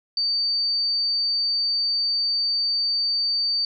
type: tone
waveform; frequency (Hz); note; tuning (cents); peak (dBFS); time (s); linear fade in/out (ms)
sine; 4600; D8; -37; -20; 0.17-3.65; 2
effects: none